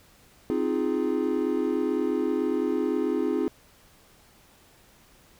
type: chord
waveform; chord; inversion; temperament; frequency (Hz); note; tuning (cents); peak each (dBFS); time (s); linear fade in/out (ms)
triangle; F minor seventh; second; equal; 261.6 / 311.1 / 349.2 / 415.3; C4 / Eb4 / F4 / Ab4; 0 / 0 / 0 / 0; -27; 0.5-3.48; 0
effects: pink hiss -57 dBFS RMS until 5.39 s